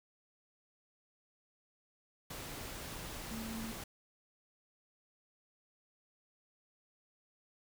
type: tone in noise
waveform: sine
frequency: 224.4 Hz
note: A3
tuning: 34 cents sharp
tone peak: -41 dBFS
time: 3.31-3.72 s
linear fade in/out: 5 ms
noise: pink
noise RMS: -45 dBFS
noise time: 2.3-3.84 s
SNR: +1 dB
effects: none